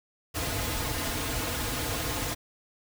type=noise with comb filter; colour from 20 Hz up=pink; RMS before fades=-31 dBFS; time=0.34-2.35 s; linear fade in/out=20 ms; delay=5.2 ms; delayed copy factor=-0.75; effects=none